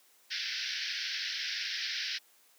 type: band-pass noise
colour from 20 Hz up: white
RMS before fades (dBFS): -36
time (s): 0.3-2.19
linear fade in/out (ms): 20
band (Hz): 1500 to 5600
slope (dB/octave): 96
effects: white hiss -64 dBFS RMS until 2.58 s + high-pass 300 Hz 12 dB/octave